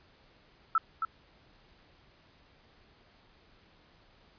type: tone with echo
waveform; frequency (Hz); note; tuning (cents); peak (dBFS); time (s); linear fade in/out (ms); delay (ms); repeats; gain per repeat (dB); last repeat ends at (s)
sine; 1318.5; E6; 0; -22; 0.75-0.78; 2; 270; 1; -6; 1.05
effects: pink hiss -62 dBFS RMS until 4.38 s + resampled to 11025 Hz